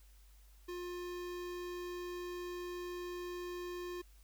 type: tone with notch filter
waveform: square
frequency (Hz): 354.6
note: F4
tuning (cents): +26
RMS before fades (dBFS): -43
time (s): 0.68-4.02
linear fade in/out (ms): 10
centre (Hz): 9400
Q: 1.5
effects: added 50 Hz sine -58 dBFS peak until 4.23 s + white hiss -69 dBFS RMS until 4.23 s